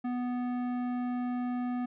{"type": "tone with tanh clipping", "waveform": "sine", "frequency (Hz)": 246.8, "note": "B3", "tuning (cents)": -1, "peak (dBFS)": -32, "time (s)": [0.04, 1.86], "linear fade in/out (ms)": 10, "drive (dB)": 14, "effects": []}